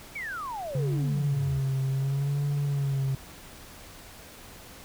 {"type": "exponential sweep", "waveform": "sine", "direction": "down", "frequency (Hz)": [2349, 66], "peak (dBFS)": -32, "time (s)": [0.15, 1.6], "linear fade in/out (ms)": 10}
{"type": "tone with vibrato", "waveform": "triangle", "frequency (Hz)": 138.59, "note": "C#3", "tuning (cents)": 0, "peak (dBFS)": -22, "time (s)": [0.75, 3.15], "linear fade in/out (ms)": 2, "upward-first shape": "sine", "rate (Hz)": 0.71, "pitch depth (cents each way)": 63}
{"effects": ["tanh soft clip ceiling -18 dBFS", "pink hiss -47 dBFS RMS until 4.84 s"]}